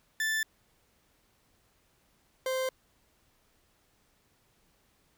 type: tone pair in turn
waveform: 40% pulse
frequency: 1760 / 520.8 Hz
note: A6 / C5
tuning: 0 / -8 cents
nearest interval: octave + major sixth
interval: 2108 cents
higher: first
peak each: -27 / -28 dBFS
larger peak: first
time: 0.2-0.43 / 2.46-2.69 s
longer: neither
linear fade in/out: 2 ms
effects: pink hiss -69 dBFS RMS until 5.17 s